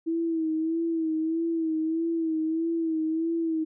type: tone with vibrato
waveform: sine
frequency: 324.3 Hz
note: E4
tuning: 28 cents flat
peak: -24 dBFS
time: 0.06-3.65 s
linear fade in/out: 20 ms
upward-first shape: sine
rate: 1.6 Hz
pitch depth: 48 cents each way
effects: none